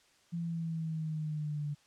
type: exponential sweep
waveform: sine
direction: down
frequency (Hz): 170.5 to 145.8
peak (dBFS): -33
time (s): 0.32-1.75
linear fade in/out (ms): 20
effects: white hiss -66 dBFS RMS until 1.86 s + low-pass 7000 Hz 12 dB/octave